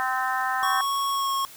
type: harmonic tone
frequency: 258.5 Hz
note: C4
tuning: 21 cents flat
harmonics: 3 / 4 / 5 / 6 / 7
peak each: -28 / -29 / -30 / -31 / -31 dBFS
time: 0-0.81 s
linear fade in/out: 0 ms
type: tone with pitch glide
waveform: square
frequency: 1106 to 1090.8 Hz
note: C#6 to C#6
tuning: -4 to -28 cents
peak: -24 dBFS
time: 0.63-1.45 s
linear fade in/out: 0 ms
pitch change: -24 cents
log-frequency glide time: 1.11-1.33 s
effects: white hiss -46 dBFS RMS until 1.56 s